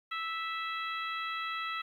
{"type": "harmonic tone", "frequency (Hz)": 657, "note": "E5", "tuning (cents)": -6, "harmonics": [2, 3, 4, 5, 6], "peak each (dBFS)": [-36, -40, -42, -44, -46], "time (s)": [0.11, 1.82], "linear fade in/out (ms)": 10, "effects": ["11-bit"]}